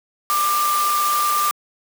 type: tone in noise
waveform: sine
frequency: 1189 Hz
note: D6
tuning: 21 cents sharp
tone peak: -17 dBFS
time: 0.3-1.51 s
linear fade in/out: 0 ms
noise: white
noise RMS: -25 dBFS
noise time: 0.3-1.51 s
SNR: +5 dB
effects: high-pass 400 Hz 12 dB/octave